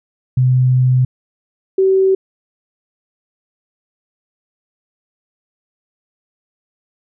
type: tone pair in turn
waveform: sine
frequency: 127.6 / 382.4 Hz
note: C3 / G4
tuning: -43 / -43 cents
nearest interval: octave + perfect fifth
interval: 1900 cents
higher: second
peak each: -9 dBFS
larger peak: neither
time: 0.37-1.05 / 1.78-2.15 s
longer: first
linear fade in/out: 5 ms
effects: none